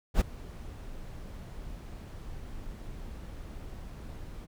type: noise with ADSR envelope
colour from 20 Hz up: brown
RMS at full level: -20 dBFS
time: 0.14-4.47 s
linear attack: 67 ms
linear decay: 13 ms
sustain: -22 dB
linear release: 35 ms
effects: none